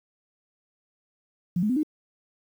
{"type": "tone with pitch steps", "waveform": "sine", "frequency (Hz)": [175.9, 211.6, 254.6, 306.3], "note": ["F3", "G#3", "C4", "D#4"], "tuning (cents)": [13, 33, -47, -27], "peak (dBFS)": -21, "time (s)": [1.56, 1.832], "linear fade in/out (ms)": 5, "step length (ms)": 68, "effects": ["9-bit"]}